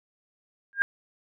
sine tone with exponential growth, 1612 Hz, G6, 48 cents sharp, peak -14 dBFS, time 0.73-0.82 s, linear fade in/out 0 ms, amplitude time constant 18 ms, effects none

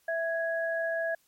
sine tone pair together, 660 / 1663.1 Hz, E5 / G#6, +2 / +2 cents, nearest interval octave + major third, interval 1600 cents, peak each -29 / -32 dBFS, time 0.08-1.15 s, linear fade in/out 5 ms, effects white hiss -68 dBFS RMS until 1.27 s + MP3 64 kbps

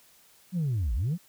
sine linear two-way sweep, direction down then up, 189.8 to 49 to 189.8 Hz, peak -23 dBFS, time 0.52-1.18 s, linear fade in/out 50 ms, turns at 0.94 s, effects tanh soft clip ceiling -23 dBFS + white hiss -59 dBFS RMS until 1.28 s

